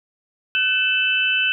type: tone cluster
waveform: sine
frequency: 1516 / 2631 / 3023 Hz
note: F#6 / E7 / F#7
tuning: +42 / -4 / +36 cents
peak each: -23 / -19 / -22 dBFS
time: 0.55-1.52 s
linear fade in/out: 0 ms
effects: none